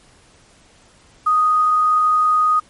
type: tone with quantisation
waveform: sine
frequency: 1244.5 Hz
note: D#6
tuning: in tune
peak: -12 dBFS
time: 1.26-2.6 s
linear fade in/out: 10 ms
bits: 7
effects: pink hiss -51 dBFS RMS until 2.69 s + MP3 48 kbps